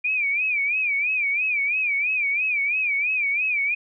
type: tone with vibrato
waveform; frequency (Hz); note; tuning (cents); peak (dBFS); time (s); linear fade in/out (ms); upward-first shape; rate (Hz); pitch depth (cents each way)
sine; 2387; D7; +28; -20; 0.04-3.75; 10; sine; 3; 130
effects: none